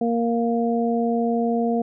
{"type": "harmonic tone", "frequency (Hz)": 233.1, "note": "A#3", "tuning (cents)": 0, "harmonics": [1, 2, 3], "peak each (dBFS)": [-21, -24, -26], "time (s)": [0.01, 1.82], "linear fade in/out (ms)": 5, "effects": []}